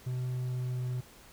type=tone with pitch glide; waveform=triangle; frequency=126.4 to 125.45 Hz; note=B2 to B2; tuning=+41 to +28 cents; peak=-29 dBFS; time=0.06-1.01 s; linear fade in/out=10 ms; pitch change=-13 cents; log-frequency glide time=0.31-0.85 s; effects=pink hiss -55 dBFS RMS until 1.32 s